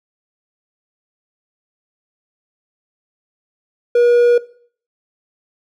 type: tone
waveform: triangle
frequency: 480.2 Hz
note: B4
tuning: 49 cents flat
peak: -7 dBFS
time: 3.95-4.38 s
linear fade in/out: 5 ms
effects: noise-tail reverb RT60 0.5 s tail -18 dB re dry